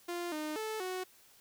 sawtooth tone with pitch steps, 348.2 / 305.9 / 436.3 / 369.6 Hz, F4 / D#4 / A4 / F#4, -5 / -29 / -15 / -2 cents, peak -32 dBFS, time 0.08-1.04 s, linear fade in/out 10 ms, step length 240 ms, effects white hiss -62 dBFS RMS until 1.4 s

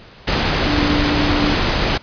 sine tone in noise, 293.7 Hz, D4, in tune, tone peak -18 dBFS, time 0.66-1.55 s, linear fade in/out 10 ms, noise pink, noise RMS -17 dBFS, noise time 0.27-1.98 s, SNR -4 dB, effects pink hiss -42 dBFS RMS until 2.02 s + resampled to 11025 Hz

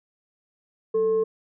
sine tone with frequency modulation, 442 Hz, A4, 8 cents sharp, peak -19 dBFS, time 0.94-1.24 s, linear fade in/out 10 ms, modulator 629 Hz, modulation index 0.22, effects none

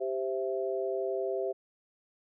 sine chord, C major, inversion second, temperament equal with one note detuned, 392 / 523.3 / 663.1 Hz, G4 / C5 / E5, 0 / 0 / +10 cents, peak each -32 / -35 / -35 dBFS, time 0-1.53 s, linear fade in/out 20 ms, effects none

